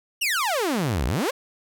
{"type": "exponential two-way sweep", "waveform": "sawtooth", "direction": "down then up", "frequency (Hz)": [2979, 55.8, 591], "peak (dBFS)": -18, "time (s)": [0.21, 1.31], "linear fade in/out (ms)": 10, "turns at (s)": 1.06, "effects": []}